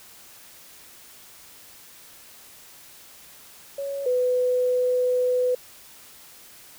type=tone pair in turn; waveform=sine; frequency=557 / 499.8 Hz; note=C#5 / B4; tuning=+8 / +21 cents; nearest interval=major second; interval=187 cents; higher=first; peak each=-27 / -19 dBFS; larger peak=second; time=3.78-4.06 / 4.06-5.55 s; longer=second; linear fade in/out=5 ms; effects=white hiss -48 dBFS RMS until 6.78 s